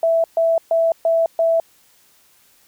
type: tone bursts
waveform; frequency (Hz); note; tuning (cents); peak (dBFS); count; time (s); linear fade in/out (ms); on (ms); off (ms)
sine; 660; E5; +2; -13; 5; 0.03-1.6; 2; 210; 130
effects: white hiss -55 dBFS RMS until 2.67 s